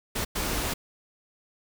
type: noise bursts at uneven times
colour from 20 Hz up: pink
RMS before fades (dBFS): -29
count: 2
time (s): 0.15-0.25 / 0.35-0.74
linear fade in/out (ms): 10
effects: none